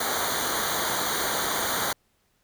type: noise with comb filter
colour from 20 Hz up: pink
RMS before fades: -27 dBFS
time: 0-1.93 s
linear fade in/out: 5 ms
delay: 0.38 ms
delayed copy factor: -1
effects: pink hiss -69 dBFS RMS until 2.43 s